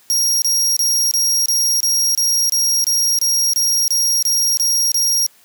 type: tone bursts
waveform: sawtooth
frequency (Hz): 5620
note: F8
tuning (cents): +10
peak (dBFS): -11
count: 15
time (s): 0.1-5.264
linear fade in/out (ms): 0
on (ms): 320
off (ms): 26
effects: white hiss -51 dBFS RMS until 5.44 s + high-pass 100 Hz 12 dB/octave